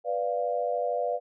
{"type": "chord", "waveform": "sine", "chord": "B diminished", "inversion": "none", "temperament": "equal", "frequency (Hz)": [493.9, 587.3, 698.5], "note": ["B4", "D5", "F5"], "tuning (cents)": [0, 0, 0], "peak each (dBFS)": -30, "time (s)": [0.04, 1.2], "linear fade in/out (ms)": 50, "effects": []}